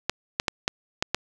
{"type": "clicks", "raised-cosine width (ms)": 0.2, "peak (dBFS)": -5, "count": 6, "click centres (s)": [0.096, 0.399, 0.482, 0.679, 1.025, 1.146], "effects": ["7-bit"]}